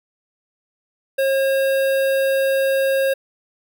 square tone with notch filter, 540 Hz, C#5, 45 cents flat, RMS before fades -18 dBFS, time 1.18-3.14 s, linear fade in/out 10 ms, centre 6600 Hz, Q 0.69, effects none

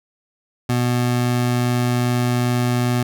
25% pulse tone, 122.5 Hz, B2, 14 cents flat, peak -13 dBFS, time 0.69-3.03 s, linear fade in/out 5 ms, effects none

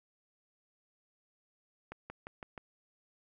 accelerating click train, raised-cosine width 0.5 ms, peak -28 dBFS, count 5, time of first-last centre 1.92-2.578 s, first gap 180 ms, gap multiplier 0.94, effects none

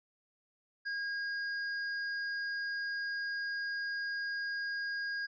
sine tone with hard clipping, 1630 Hz, G#6, 33 cents flat, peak -36 dBFS, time 0.85-5.27 s, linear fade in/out 20 ms, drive 10 dB, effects resampled to 16000 Hz

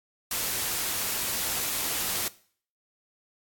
white noise, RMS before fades -29 dBFS, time 0.31-2.28 s, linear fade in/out 2 ms, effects noise-tail reverb RT60 0.5 s tail -19 dB re dry + AAC 64 kbps

